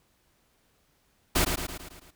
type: noise with echo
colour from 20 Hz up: pink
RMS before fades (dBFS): -23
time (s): 1.35-1.45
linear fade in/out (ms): 10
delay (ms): 110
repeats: 6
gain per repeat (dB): -5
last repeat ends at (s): 2.11
effects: pink hiss -68 dBFS RMS until 2.15 s